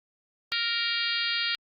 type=harmonic tone; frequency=466.2 Hz; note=A#4; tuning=in tune; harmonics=3 / 4 / 5 / 6 / 7 / 8 / 9 / 10; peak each=-34 / -34 / -34 / -34 / -34 / -34 / -34 / -34 dBFS; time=0.52-1.55 s; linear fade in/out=0 ms; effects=Opus 48 kbps